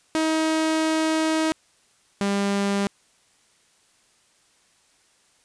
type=tone pair in turn; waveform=sawtooth; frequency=317.2 / 199.82 Hz; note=D#4 / G3; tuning=+33 / +33 cents; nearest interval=minor sixth; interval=800 cents; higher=first; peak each=-16 / -17 dBFS; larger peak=first; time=0.15-1.52 / 2.21-2.87 s; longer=first; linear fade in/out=0 ms; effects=white hiss -61 dBFS RMS until 5.44 s + resampled to 22050 Hz